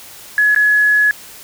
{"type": "tone with dropouts", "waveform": "sine", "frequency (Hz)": 1693, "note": "G#6", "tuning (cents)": 33, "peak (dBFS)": -9, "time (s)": [0.38, 1.11], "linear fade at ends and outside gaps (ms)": 1, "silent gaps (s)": [0.548, 0.561], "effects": ["white hiss -37 dBFS RMS until 1.43 s"]}